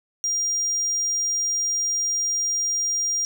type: tone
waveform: triangle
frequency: 5700 Hz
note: F8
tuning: 34 cents sharp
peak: -20 dBFS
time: 0.24-3.25 s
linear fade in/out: 0 ms
effects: none